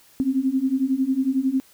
sine beating tone pair, 258.2 / 269.2 Hz, C4 / C4, -23 / +49 cents, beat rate 11 Hz, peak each -23 / -21 dBFS, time 0.2-1.6 s, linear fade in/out 0 ms, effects white hiss -54 dBFS RMS until 1.73 s

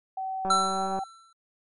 sine tone with pitch glide, 762 to 772.6 Hz, G5 to G5, -49 to -25 cents, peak -29 dBFS, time 0.17-1.04 s, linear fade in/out 5 ms, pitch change +24 cents, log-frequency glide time 0.66-0.88 s
click train, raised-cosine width 1 ms, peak -21 dBFS, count 104, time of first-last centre 0.45-0.989 s, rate 191 Hz
square tone with exponential decay, 1340 Hz, E6, 28 cents sharp, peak -19 dBFS, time 0.5-1.33 s, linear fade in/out 5 ms, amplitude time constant 180 ms
effects MP3 48 kbps

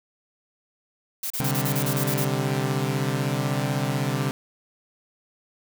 blue noise bursts, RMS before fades -29 dBFS, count 10, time 1.23-2.248 s, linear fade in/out 5 ms, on 73 ms, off 32 ms
sawtooth chord, C suspended second, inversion none, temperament equal, 130.81 / 146.83 / 196 Hz, C3 / D3 / G3, 0 / 0 / 0 cents, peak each -22 / -23 / -27 dBFS, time 1.4-4.31 s, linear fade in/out 0 ms
effects none

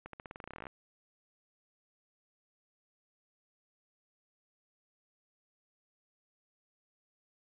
accelerating click train, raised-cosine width 0.5 ms, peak -29 dBFS, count 18, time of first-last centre 0.06-0.668 s, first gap 73 ms, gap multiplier 0.9, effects resampled to 8000 Hz

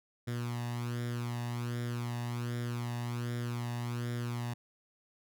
sawtooth tone with flanger, 120 Hz, B2, 49 cents flat, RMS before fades -36 dBFS, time 0.27-4.54 s, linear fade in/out 10 ms, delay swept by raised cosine 0.56 to 1.1 ms, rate 1.3 Hz, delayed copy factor +0.65, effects none

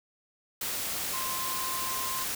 sine tone in noise, 1046.5 Hz, C6, in tune, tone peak -35 dBFS, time 1.13-2.24 s, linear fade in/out 5 ms, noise white, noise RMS -33 dBFS, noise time 0.61-2.35 s, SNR -5 dB, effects none

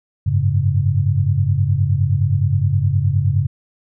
sine chord, F# suspended second, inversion none, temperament equal with one note detuned, 94.22 / 103.83 / 138.59 Hz, F#2 / G#2 / C#3, +32 / 0 / 0 cents, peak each -18 dBFS, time 0.26-3.47 s, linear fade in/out 10 ms, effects none

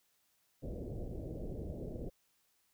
pink low-pass noise, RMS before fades -42 dBFS, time 0.62-2.1 s, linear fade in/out 20 ms, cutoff 600 Hz, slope 48 dB/octave, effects white hiss -75 dBFS RMS until 2.73 s

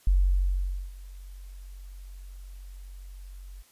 sine tone with ADSR envelope, 46.35 Hz, F#1, 4 cents sharp, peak -17 dBFS, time 0.07-3.63 s, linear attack 3 ms, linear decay 840 ms, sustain -23 dB, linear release 23 ms, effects white hiss -60 dBFS RMS until 3.71 s + resampled to 32000 Hz

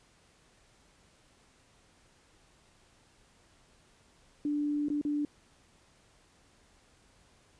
sine tone with dropouts, 293.7 Hz, D4, in tune, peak -28 dBFS, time 4.45-5.25 s, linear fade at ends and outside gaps 2 ms, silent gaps 4.885-4.901 / 5.014-5.05 s, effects pink hiss -64 dBFS RMS until 7.59 s + resampled to 22050 Hz

